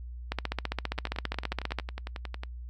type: two click trains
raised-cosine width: 0.3 ms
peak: -14 / -21 dBFS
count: 23 / 17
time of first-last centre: 0.32-1.787 / 0.98-2.435 s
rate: 15 / 11 Hz
effects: noise-tail reverb RT60 0.1 s tail -25 dB re dry + added 60 Hz sine -38 dBFS peak until 2.69 s